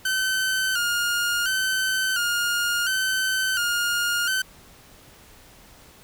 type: tone with vibrato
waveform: sawtooth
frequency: 1474 Hz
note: F#6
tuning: 7 cents flat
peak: -18 dBFS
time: 0.05-4.42 s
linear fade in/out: 5 ms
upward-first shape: square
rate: 0.71 Hz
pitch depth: 66 cents each way
effects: pink hiss -50 dBFS RMS until 6.03 s